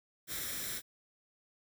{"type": "noise with comb filter", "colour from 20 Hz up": "white", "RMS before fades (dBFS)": -39, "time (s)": [0.27, 0.82], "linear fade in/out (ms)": 50, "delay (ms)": 0.54, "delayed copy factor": 0.6, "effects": []}